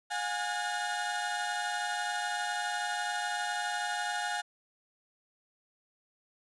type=tone cluster; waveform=30% pulse; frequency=718 / 825 / 1448 / 1805 Hz; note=F5 / G#5 / F#6 / A6; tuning=+48 / -12 / -38 / +44 cents; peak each=-34 / -32 / -37 / -38 dBFS; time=0.1-4.42 s; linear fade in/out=20 ms; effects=resampled to 24000 Hz